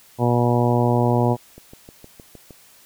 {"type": "harmonic tone", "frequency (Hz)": 120.8, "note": "B2", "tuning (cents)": -38, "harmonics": [1, 2, 3, 4, 5, 6, 7, 8], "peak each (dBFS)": [-19, -22, -24, -25, -26, -27, -27, -28], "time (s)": [0.18, 1.37], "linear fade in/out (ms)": 50}
{"type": "click train", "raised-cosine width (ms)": 2, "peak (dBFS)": -27, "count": 7, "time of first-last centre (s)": [1.58, 2.507], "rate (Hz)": 6.47}
{"effects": ["white hiss -51 dBFS RMS until 2.85 s"]}